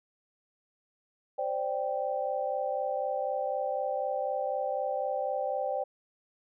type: chord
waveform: sine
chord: C suspended second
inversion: none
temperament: equal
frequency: 523.3 / 587.3 / 784 Hz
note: C5 / D5 / G5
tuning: 0 / 0 / 0 cents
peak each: -33 dBFS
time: 1.38-5.84 s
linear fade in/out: 10 ms
effects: none